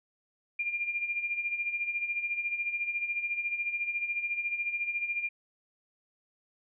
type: tone with tremolo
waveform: sine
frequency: 2400 Hz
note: D7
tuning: 37 cents sharp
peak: -27 dBFS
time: 0.59-5.29 s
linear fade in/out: 5 ms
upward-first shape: sine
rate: 14 Hz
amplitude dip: 65%
effects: none